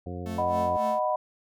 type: harmonic tone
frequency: 89 Hz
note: F2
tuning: 33 cents sharp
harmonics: 1 / 2 / 3 / 4 / 5 / 6 / 8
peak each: -36 / -39 / -41 / -42 / -43 / -44 / -45 dBFS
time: 0.06-0.77 s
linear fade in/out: 5 ms
type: tone with tremolo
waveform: 45% pulse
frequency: 220 Hz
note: A3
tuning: in tune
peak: -33 dBFS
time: 0.26-0.99 s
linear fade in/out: 0 ms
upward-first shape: sine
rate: 3.7 Hz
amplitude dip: 85%
type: chord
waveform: sine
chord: B major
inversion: first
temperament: just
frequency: 617.4 / 740.8 / 987.8 Hz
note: D#5 / F#5 / B5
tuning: -14 / +2 / 0 cents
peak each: -27 / -29 / -28 dBFS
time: 0.38-1.16 s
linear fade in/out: 5 ms
effects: none